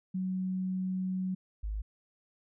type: tone pair in turn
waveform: sine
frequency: 186.3 / 52.28 Hz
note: F#3 / G#1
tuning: +12 / +12 cents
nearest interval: octave + minor seventh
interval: 2200 cents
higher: first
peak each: -30 / -32 dBFS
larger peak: first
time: 0.14-1.35 / 1.63-1.82 s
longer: first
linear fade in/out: 10 ms
effects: none